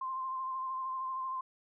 sine tone with vibrato, 1046.5 Hz, C6, in tune, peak -34 dBFS, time 0.01-1.41 s, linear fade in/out 5 ms, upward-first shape sine, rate 13 Hz, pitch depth 26 cents each way, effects none

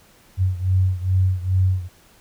sine beating tone pair, 92.5 / 94.9 Hz, F#2 / F#2, 0 / +44 cents, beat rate 2.4 Hz, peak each -18 / -21 dBFS, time 0.37-1.89 s, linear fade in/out 50 ms, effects pink hiss -53 dBFS RMS until 2.2 s

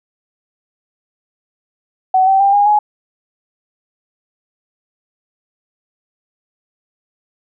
sine tone with pitch steps, 752 / 772.7 / 794 / 815.8 / 838.3 Hz, F#5 / G5 / G5 / G#5 / G#5, +28 / -25 / +22 / -31 / +16 cents, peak -8 dBFS, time 2.14-2.79 s, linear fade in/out 5 ms, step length 130 ms, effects none

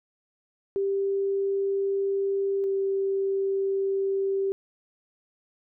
sine tone pair in turn, 393.6 / 390.2 Hz, G4 / G4, +7 / -8 cents, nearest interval unison, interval 15 cents, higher first, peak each -23 dBFS, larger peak neither, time 0.76-2.64 / 2.64-4.52 s, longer neither, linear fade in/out 0 ms, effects none

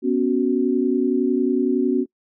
sine chord, B suspended second, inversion none, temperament just, 246.9 / 277.8 / 370.4 Hz, B3 / C#4 / F#4, 0 / +4 / +2 cents, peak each -21 dBFS, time 0.02-2.06 s, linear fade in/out 50 ms, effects noise-tail reverb RT60 0.1 s tail -24 dB re dry

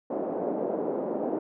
white band-pass noise, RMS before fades -30 dBFS, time 0.1-1.39 s, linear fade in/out 5 ms, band 230 to 610 Hz, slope 24 dB/octave, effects none

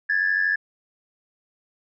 sine tone pair together, 1661.2 / 1753.9 Hz, G#6 / A6, 0 / -6 cents, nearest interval minor second, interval 94 cents, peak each -21 dBFS, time 0.09-0.56 s, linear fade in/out 10 ms, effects tanh soft clip ceiling -13 dBFS

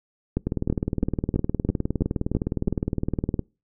two click trains, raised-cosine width 3 ms, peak -11 / -9 dBFS, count 58 / 8, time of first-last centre 0.47-3.393 / 0.37-2.68 s, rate 19.5 / 3.03 Hz, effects noise-tail reverb RT60 0.3 s tail -25 dB re dry

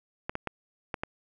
clicks, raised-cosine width 0.5 ms, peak -16 dBFS, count 5, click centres 0.295 / 0.354 / 0.473 / 0.942 / 1.035 s, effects none

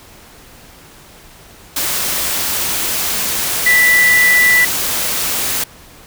sine tone in noise, 1975.5 Hz, B6, in tune, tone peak -8 dBFS, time 3.66-4.65 s, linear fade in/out 5 ms, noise white, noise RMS -18 dBFS, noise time 1.76-5.64 s, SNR +7 dB, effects pink hiss -41 dBFS RMS until 6.06 s

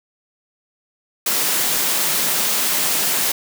white high-pass noise, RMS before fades -19 dBFS, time 1.26-3.32 s, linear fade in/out 5 ms, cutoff 140 Hz, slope 48 dB/octave, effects none

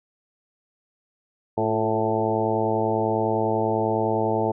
harmonic tone with a mistuned harmonic, 110 Hz, A2, in tune, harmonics 1 / 2 / 3 / 4 / 5 / 6 / 7 / 8, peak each -30 / -30 / -28 / -26 / -30 / -28 / -30 / -28 dBFS, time 1.57-4.52 s, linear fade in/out 10 ms, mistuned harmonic 3, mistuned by +45 cents, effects none

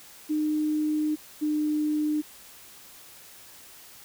sine tone pair in turn, 304.9 / 302.4 Hz, D#4 / D#4, -35 / -49 cents, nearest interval unison, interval 14 cents, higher first, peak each -23 dBFS, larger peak neither, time 0.29-1.16 / 1.41-2.22 s, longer first, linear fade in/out 20 ms, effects white hiss -49 dBFS RMS until 4.04 s

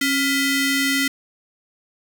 sawtooth ring-modulated tone, 1132 Hz, C#6, 36 cents sharp, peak -11 dBFS, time 0.01-1.08 s, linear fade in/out 5 ms, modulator 860 Hz, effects none

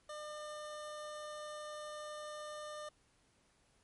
25% pulse tone, 602 Hz, D5, 43 cents sharp, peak -40 dBFS, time 0.09-2.89 s, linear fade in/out 5 ms, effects pink hiss -72 dBFS RMS until 3.83 s + MP3 48 kbps

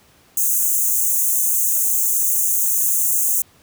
white high-pass noise, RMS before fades -18 dBFS, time 0.37-3.42 s, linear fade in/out 2 ms, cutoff 6200 Hz, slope 96 dB/octave, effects pink hiss -53 dBFS RMS until 3.62 s + high-pass 60 Hz 12 dB/octave

